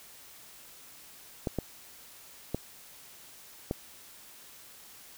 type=clicks; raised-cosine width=2 ms; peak=-16 dBFS; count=4; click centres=1.472 / 1.587 / 2.546 / 3.711 s; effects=white hiss -52 dBFS RMS until 5.17 s